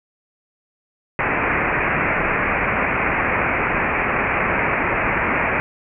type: low-pass noise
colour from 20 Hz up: white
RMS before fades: -20 dBFS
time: 1.19-5.6 s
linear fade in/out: 0 ms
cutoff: 2500 Hz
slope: 96 dB/octave
effects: none